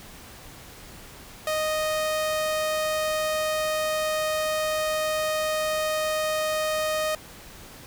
sawtooth tone, 621 Hz, D#5, 3 cents flat, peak -20 dBFS, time 1.47-7.15 s, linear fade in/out 2 ms, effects pink hiss -45 dBFS RMS until 7.86 s

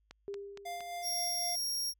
click train, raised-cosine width 0.2 ms, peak -30 dBFS, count 4, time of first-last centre 0.11-0.806 s, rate 4.31 Hz
sine tone with exponential decay, 400.6 Hz, G4, 38 cents sharp, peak -36 dBFS, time 0.28-1.39 s, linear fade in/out 0 ms, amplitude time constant 240 ms
square tone with tremolo, 698.5 Hz, F5, in tune, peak -38 dBFS, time 0.65-1.56 s, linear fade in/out 10 ms, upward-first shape sine, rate 3.9 Hz, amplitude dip 40%
sawtooth tone, 5588 Hz, F8, in tune, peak -30 dBFS, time 1.02-1.94 s, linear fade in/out 50 ms
effects added 52 Hz sine -70 dBFS peak until 1.99 s

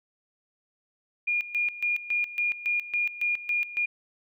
sine tone with tremolo, 2424 Hz, D#7, 46 cents flat, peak -23 dBFS, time 1.27-3.86 s, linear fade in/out 10 ms, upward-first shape square, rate 3.6 Hz, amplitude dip 80%, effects none

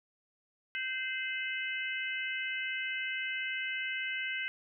harmonic tone with a mistuned harmonic, 518 Hz, C5, 17 cents flat, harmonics 3 / 4 / 5 / 6, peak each -38 / -37 / -40 / -41 dBFS, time 0.75-4.48 s, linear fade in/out 0 ms, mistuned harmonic 6, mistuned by -76 cents, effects none

